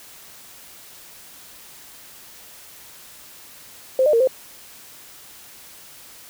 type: tone with pitch steps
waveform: sine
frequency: 522 / 604 / 461 / 520 Hz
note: C5 / D5 / A#4 / C5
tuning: -4 / +48 / -19 / -11 cents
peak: -13 dBFS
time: 3.99-4.274 s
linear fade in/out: 2 ms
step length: 71 ms
effects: white hiss -44 dBFS RMS until 6.29 s